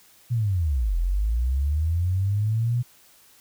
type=linear two-way sweep; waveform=sine; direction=down then up; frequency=123.47 to 40.67 to 123.47 Hz; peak=-20 dBFS; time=0.3-2.83 s; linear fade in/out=20 ms; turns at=0.97 s; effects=white hiss -55 dBFS RMS until 3.4 s